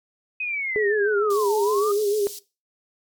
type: linear two-way sweep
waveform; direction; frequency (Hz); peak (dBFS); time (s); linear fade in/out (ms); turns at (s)
sine; down then up; 2534 to 850 to 1247; -24; 0.4-1.92; 5; 1.55
type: tone with vibrato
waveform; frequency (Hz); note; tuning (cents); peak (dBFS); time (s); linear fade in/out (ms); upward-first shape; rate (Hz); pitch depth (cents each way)
sine; 415.3; G#4; 0; -19; 0.76-2.27; 0; sine; 6.6; 65
type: high-pass noise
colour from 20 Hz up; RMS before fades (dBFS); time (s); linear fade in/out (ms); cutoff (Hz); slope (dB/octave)
pink; -37; 1.3-2.39; 5; 4300; 24
effects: noise-tail reverb RT60 0.3 s tail -19 dB re dry + MP3 96 kbps